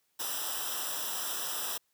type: noise with comb filter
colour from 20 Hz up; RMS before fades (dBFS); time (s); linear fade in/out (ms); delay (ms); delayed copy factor
white; -35; 0.19-1.78; 10; 0.45; -0.95
effects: white hiss -75 dBFS RMS until 1.93 s + high-pass 60 Hz 12 dB/octave